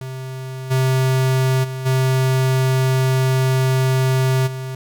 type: tone with level steps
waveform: square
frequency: 130.81 Hz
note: C3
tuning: in tune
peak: -28 / -15 / -25 / -15 / -26 dBFS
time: 0.01-4.75 s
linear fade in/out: 2 ms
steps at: 0.7 / 1.63 / 1.85 / 4.46 s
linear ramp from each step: 20 ms
effects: 9-bit